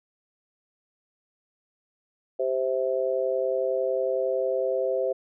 sine chord, C major, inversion second, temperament just, 392.4 / 523.3 / 654.1 Hz, G4 / C5 / E5, +2 / 0 / -14 cents, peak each -29 / -25 / -30 dBFS, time 2.39-5.13 s, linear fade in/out 10 ms, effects none

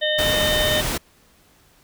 harmonic tone, 610 Hz, D#5, 34 cents flat, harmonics 1 / 3 / 5 / 6, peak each -22 / -25 / -25 / -25 dBFS, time 0.01-0.82 s, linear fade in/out 20 ms
pink noise, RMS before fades -24 dBFS, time 0.18-0.98 s, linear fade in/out 10 ms
effects pink hiss -56 dBFS RMS until 1.83 s

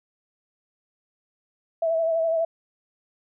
sine tone with vibrato, 655 Hz, E5, 11 cents flat, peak -20 dBFS, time 1.82-2.45 s, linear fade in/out 5 ms, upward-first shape sine, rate 12 Hz, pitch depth 33 cents each way, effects none

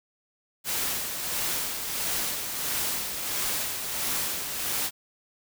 white noise with tremolo, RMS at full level -28 dBFS, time 0.64-4.91 s, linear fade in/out 50 ms, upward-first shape sine, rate 1.5 Hz, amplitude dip 45%, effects none

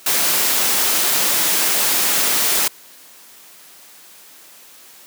white noise, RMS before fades -17 dBFS, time 0.06-2.68 s, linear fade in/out 5 ms, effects white hiss -44 dBFS RMS until 5.06 s + high-pass 200 Hz 12 dB/octave

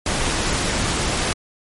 pink noise, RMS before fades -21 dBFS, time 0.06-1.33 s, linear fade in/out 2 ms, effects low-pass 11000 Hz 12 dB/octave + MP3 48 kbps

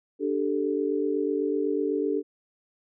sine chord, D suspended fourth, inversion none, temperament equal, 293.7 / 392 / 440 Hz, D4 / G4 / A4, 0 / 0 / 0 cents, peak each -28 dBFS, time 0.19-2.23 s, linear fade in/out 50 ms, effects none

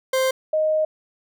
40% pulse / sine tone pair in turn, 523.3 / 622.3 Hz, C5 / D#5, 0 / 0 cents, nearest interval minor third, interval 300 cents, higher second, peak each -17 dBFS, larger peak neither, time 0.13-0.31 / 0.53-0.85 s, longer second, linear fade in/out 5 ms, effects none

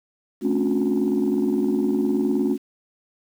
sine tone cluster, 217.5 / 266.9 / 286.4 / 362.5 Hz, A3 / C4 / D4 / F#4, -20 / +35 / -43 / -35 cents, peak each -23 dBFS, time 0.41-2.58 s, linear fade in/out 50 ms, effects tanh soft clip ceiling -13 dBFS + 8-bit

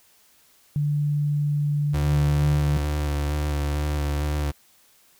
sine tone with pitch glide, 146.83 to 145.9 Hz, D3 to D3, 0 to -11 cents, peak -20 dBFS, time 0.76-2.77 s, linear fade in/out 0 ms, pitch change -11 cents, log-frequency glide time 1-2.42 s
35% pulse tone with vibrato, 73.42 Hz, D2, in tune, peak -21 dBFS, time 1.93-4.52 s, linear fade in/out 20 ms, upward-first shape square, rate 2.2 Hz, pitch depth 19 cents each way
effects white hiss -58 dBFS RMS until 5.19 s

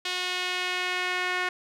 sawtooth tone with band-pass filter sweep, 363.2 Hz, F#4, 32 cents flat, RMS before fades -29 dBFS, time 0.05-1.49 s, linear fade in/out 5 ms, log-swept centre 3400 to 1900 Hz, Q 1.6, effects none

